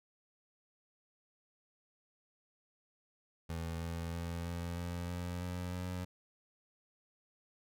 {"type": "tone with pitch steps", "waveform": "25% pulse", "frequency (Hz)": [82.8, 83.86, 84.93, 86.02, 87.12, 88.23, 89.36, 90.5], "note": ["E2", "E2", "F2", "F2", "F2", "F2", "F2", "F#2"], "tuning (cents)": [8, 30, -48, -26, -4, 18, 40, -38], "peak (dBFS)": -34, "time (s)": [3.49, 6.05], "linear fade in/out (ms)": 10, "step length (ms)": 320, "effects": []}